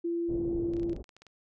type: tone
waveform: sine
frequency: 340 Hz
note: F4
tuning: 46 cents flat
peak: -28 dBFS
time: 0.04-0.94 s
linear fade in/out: 10 ms
type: low-pass noise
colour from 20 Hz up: pink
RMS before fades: -39 dBFS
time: 0.28-1.03 s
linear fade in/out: 20 ms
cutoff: 510 Hz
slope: 24 dB/octave
type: clicks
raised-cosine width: 0.2 ms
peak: -36 dBFS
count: 12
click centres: 0.736 / 0.767 / 0.797 / 0.832 / 0.896 / 0.931 / 0.964 / 1.042 / 1.092 / 1.166 / 1.22 / 1.267 s
effects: none